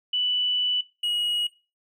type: tone pair in turn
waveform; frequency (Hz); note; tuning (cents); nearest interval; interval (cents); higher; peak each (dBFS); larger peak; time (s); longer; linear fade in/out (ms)
sine / triangle; 2972 / 2899; F#7 / F#7; +7 / -36; unison; 43; first; -22; neither; 0.13-0.81 / 1.03-1.47; first; 5
effects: noise-tail reverb RT60 0.3 s tail -19 dB re dry